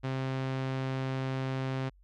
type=tone with low-pass filter; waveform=sawtooth; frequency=132.2 Hz; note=C3; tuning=18 cents sharp; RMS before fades=-33 dBFS; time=0.03-1.9 s; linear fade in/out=20 ms; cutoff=3600 Hz; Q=0.76; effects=added 47 Hz sine -57 dBFS peak until 2.03 s